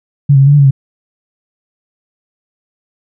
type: tone with pitch steps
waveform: sine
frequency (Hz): 142 / 135.8 / 137 / 143 / 146.4 / 140.1 / 135.2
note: C#3 / C#3 / C#3 / D3 / D3 / C#3 / C#3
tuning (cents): +42 / -35 / -20 / -46 / -5 / +19 / -43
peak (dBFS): -3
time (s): 0.29-0.71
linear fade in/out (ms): 10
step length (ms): 60
effects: none